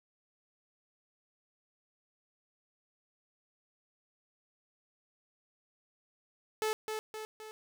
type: tone with echo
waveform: sawtooth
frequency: 433.8 Hz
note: A4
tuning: 25 cents flat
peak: -26 dBFS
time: 6.62-6.73 s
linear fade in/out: 0 ms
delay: 260 ms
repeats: 3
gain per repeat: -5 dB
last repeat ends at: 7.51 s
effects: none